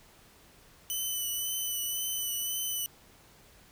5% pulse tone with vibrato, 3000 Hz, F#7, 23 cents sharp, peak -23 dBFS, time 0.9-2.86 s, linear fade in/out 0 ms, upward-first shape triangle, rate 1.9 Hz, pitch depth 29 cents each way, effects pink hiss -58 dBFS RMS until 3.71 s

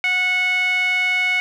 sawtooth tone with band-pass filter, 734 Hz, F#5, 14 cents flat, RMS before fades -19 dBFS, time 0.04-1.4 s, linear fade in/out 0 ms, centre 2300 Hz, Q 6.9, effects none

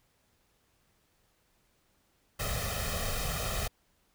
pink noise with comb filter, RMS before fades -33 dBFS, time 2.39-3.68 s, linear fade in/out 10 ms, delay 1.6 ms, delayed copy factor +0.9, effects pink hiss -71 dBFS RMS until 4.14 s

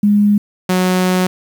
sine / sawtooth tone pair in turn, 206.1 / 183.61 Hz, G#3 / F#3, -13 / -13 cents, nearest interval major second, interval 200 cents, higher first, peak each -8 dBFS, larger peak neither, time 0.03-0.38 / 0.69-1.27 s, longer second, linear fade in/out 5 ms, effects 7-bit

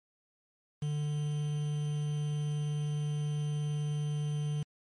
triangle tone with quantisation, 148.4 Hz, D3, 18 cents sharp, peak -28 dBFS, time 0.82-4.63 s, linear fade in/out 5 ms, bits 8, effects MP3 48 kbps

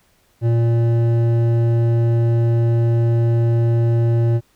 sine tone with hard clipping, 116.54 Hz, A#2, in tune, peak -15 dBFS, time 0.41-4.41 s, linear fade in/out 50 ms, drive 10 dB, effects pink hiss -59 dBFS RMS until 4.55 s

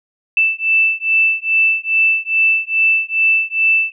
sine beating tone pair, 2647 / 2649.4 Hz, E7 / E7, +7 / +8 cents, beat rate 2.4 Hz, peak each -15 dBFS, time 0.37-3.92 s, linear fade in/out 2 ms, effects none

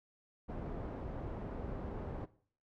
pink low-pass noise, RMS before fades -42 dBFS, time 0.48-2.26 s, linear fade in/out 20 ms, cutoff 730 Hz, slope 12 dB/octave, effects noise-tail reverb RT60 0.5 s tail -18 dB re dry

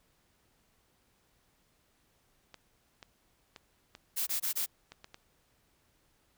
clicks, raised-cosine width 0.2 ms, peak -30 dBFS, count 12, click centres 2.543 / 3.028 / 3.562 / 3.951 / 4.294 / 4.434 / 4.486 / 4.579 / 4.627 / 4.92 / 5.044 / 5.144 s
blue noise bursts, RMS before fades -32 dBFS, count 4, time 4.16-4.663 s, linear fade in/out 20 ms, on 110 ms, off 21 ms
effects pink hiss -71 dBFS RMS until 6.37 s

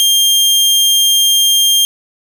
sawtooth tone, 3200 Hz, G7, 35 cents sharp, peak -5 dBFS, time 0-1.85 s, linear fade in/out 0 ms, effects none

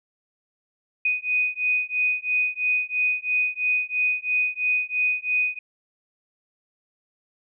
sine beating tone pair, 2489 / 2492 Hz, D#7 / D#7, 0 / +2 cents, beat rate 3 Hz, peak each -24 dBFS, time 1.05-5.59 s, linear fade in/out 5 ms, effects none

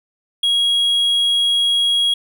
triangle tone, 3300 Hz, G#7, 12 cents flat, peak -12 dBFS, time 0.43-2.14 s, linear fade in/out 5 ms, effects none

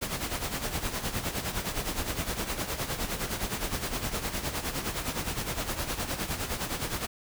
pink noise with tremolo, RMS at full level -30 dBFS, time 0.01-7.07 s, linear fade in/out 20 ms, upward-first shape sine, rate 9.7 Hz, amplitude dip 65%, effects none

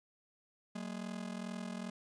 45% pulse ring-modulated tone, 207.7 Hz, G#3, in tune, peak -37 dBFS, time 0.75-1.9 s, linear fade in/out 5 ms, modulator 21.2 Hz, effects resampled to 22050 Hz

